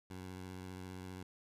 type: tone with vibrato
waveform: 15% pulse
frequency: 92.5 Hz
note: F#2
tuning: in tune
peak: -39 dBFS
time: 0.1-1.23 s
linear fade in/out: 5 ms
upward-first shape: sine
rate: 15 Hz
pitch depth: 30 cents each way
effects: resampled to 32000 Hz